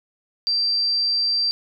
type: tone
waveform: sine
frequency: 4699 Hz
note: D8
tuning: in tune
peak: -18 dBFS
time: 0.47-1.51 s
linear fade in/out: 0 ms
effects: none

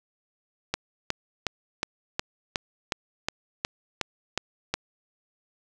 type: click train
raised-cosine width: 0.2 ms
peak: -8 dBFS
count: 12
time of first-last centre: 0.74-4.74 s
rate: 2.75 Hz
effects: none

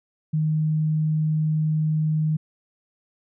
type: tone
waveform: sine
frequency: 155.3 Hz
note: D#3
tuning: 3 cents flat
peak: -19 dBFS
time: 0.33-2.37 s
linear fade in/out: 10 ms
effects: none

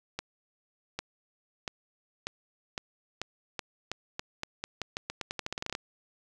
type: accelerating click train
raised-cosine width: 0.2 ms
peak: -16 dBFS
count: 25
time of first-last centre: 0.19-5.751 s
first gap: 800 ms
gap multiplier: 0.86
effects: none

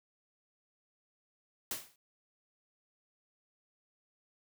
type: noise with exponential decay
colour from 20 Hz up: white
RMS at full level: -34 dBFS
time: 1.71-1.96 s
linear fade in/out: 2 ms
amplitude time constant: 54 ms
effects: none

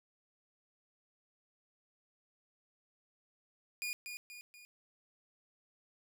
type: tone with echo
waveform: sawtooth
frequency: 2439 Hz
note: D#7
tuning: 35 cents flat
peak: -33 dBFS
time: 3.82-3.93 s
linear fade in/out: 0 ms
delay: 240 ms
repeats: 3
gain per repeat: -6 dB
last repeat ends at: 4.65 s
effects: none

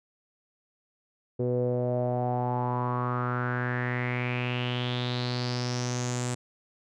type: tone with low-pass filter sweep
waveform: sawtooth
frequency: 123.47 Hz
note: B2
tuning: in tune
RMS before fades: -29 dBFS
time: 1.39-6.35 s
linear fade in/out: 10 ms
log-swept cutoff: 440 to 7900 Hz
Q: 5.9
effects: none

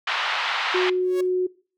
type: band-pass noise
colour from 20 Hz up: pink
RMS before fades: -25 dBFS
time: 0.07-0.9 s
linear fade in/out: 5 ms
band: 860 to 3700 Hz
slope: 24 dB/octave
type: tone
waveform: sine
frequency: 366.1 Hz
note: F#4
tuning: 18 cents flat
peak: -19 dBFS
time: 0.74-1.47 s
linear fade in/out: 10 ms
type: tone with exponential growth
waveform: sawtooth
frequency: 554.4 Hz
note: C#5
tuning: in tune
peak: -25 dBFS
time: 1-1.21 s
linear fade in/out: 5 ms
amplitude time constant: 44 ms
effects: noise-tail reverb RT60 0.4 s tail -21 dB re dry

